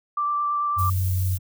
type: tone with vibrato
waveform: sine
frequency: 1173 Hz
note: D6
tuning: 2 cents flat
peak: -21 dBFS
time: 0.17-0.9 s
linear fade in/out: 5 ms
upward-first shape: sine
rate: 9.1 Hz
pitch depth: 10 cents each way
type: tone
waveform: sine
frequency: 93.2 Hz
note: F#2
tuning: 13 cents sharp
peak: -20 dBFS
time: 0.76-1.39 s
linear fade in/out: 50 ms
type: noise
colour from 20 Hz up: violet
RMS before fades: -35 dBFS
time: 0.78-1.38 s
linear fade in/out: 10 ms
effects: none